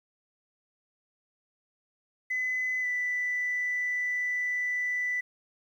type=tone with pitch glide; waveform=sine; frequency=2016 to 1983.7 Hz; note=B6 to B6; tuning=+35 to +7 cents; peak=-26 dBFS; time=2.3-5.21 s; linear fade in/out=10 ms; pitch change=-28 cents; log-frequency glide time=2.81-2.86 s; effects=tanh soft clip ceiling -23 dBFS + 10-bit